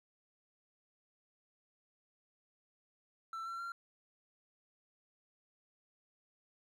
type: tone with pitch steps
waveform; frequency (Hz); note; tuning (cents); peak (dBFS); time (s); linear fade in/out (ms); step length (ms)
triangle; 1335 / 1356 / 1377.3; E6 / E6 / F6; +22 / +49 / -24; -38; 3.33-3.72; 2; 130
effects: none